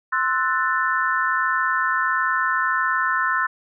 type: chord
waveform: sine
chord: F# half-diminished seventh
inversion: second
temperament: equal with one note detuned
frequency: 1046.5 / 1318.5 / 1480 / 1771.2 Hz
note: C6 / E6 / F#6 / A6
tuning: 0 / 0 / 0 / +11 cents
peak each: -24 dBFS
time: 0.12-3.47 s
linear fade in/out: 10 ms
effects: none